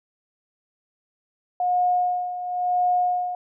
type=tone with tremolo; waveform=sine; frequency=720 Hz; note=F#5; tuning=47 cents flat; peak=-17 dBFS; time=1.6-3.35 s; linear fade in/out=2 ms; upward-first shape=sine; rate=0.96 Hz; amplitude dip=70%; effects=none